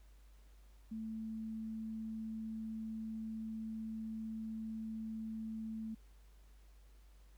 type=tone; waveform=sine; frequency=221.1 Hz; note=A3; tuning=9 cents sharp; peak=-40 dBFS; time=0.91-5.95 s; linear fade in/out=10 ms; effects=added 50 Hz sine -58 dBFS peak until 7.37 s + pink hiss -72 dBFS RMS until 7.37 s